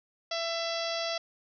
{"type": "harmonic tone", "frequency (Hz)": 668, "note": "E5", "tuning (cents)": 23, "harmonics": [1, 2, 3, 4, 5, 6, 7, 8, 9], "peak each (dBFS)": [-33, -40, -41, -42, -39, -42, -39, -41, -47], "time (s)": [0.31, 1.18], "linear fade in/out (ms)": 5, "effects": []}